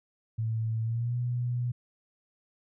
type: tone with pitch glide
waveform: sine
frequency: 112 to 122.14 Hz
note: A2 to B2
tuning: +31 to -19 cents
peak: -27 dBFS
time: 0.38-1.72 s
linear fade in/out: 10 ms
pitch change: +150 cents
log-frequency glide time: 0.82-1.16 s
effects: none